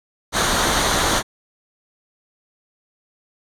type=noise with comb filter; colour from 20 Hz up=pink; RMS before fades=-18 dBFS; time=0.32-1.23 s; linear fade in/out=50 ms; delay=0.39 ms; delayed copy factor=-0.5; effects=low-pass 9000 Hz 12 dB/octave